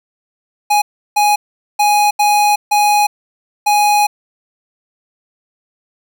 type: tone bursts at uneven times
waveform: square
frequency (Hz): 830.6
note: G#5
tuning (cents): 0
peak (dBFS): -10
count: 6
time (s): 0.7-0.82 / 1.16-1.36 / 1.79-2.11 / 2.19-2.56 / 2.71-3.07 / 3.66-4.07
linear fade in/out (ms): 10
effects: 7-bit